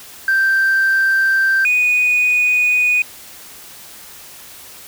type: tone pair in turn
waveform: sine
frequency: 1567 / 2476 Hz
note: G6 / D#7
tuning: -1 / -9 cents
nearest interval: minor sixth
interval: 792 cents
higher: second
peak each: -10 dBFS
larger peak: neither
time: 0.28-1.65 / 1.65-3.02 s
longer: neither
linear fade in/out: 2 ms
effects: tanh soft clip ceiling -9 dBFS + white hiss -38 dBFS RMS until 4.87 s